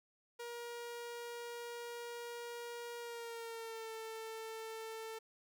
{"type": "tone with pitch glide", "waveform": "sawtooth", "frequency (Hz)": [474.6, 445.4], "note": ["A#4", "A4"], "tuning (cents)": [31, 21], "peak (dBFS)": -40, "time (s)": [0.39, 5.19], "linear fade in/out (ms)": 10, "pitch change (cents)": -110, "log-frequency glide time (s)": [2.99, 3.92], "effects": []}